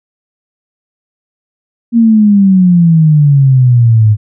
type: exponential sweep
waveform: sine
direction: down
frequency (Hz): 236.5 to 104.3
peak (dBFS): -3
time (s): 1.92-4.17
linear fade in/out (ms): 50
effects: none